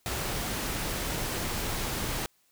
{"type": "noise", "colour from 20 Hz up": "pink", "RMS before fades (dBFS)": -32, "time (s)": [0.06, 2.26], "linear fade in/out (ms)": 0, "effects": ["white hiss -68 dBFS RMS until 2.51 s"]}